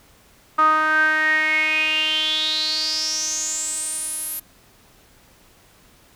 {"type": "tone with band-pass filter sweep", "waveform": "sawtooth", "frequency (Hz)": 311.1, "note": "D#4", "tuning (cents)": 0, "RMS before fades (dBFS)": -21, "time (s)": [0.58, 4.4], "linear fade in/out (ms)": 10, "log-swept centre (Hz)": [1200, 12000], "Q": 9.4, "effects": ["pink hiss -53 dBFS RMS until 6.15 s"]}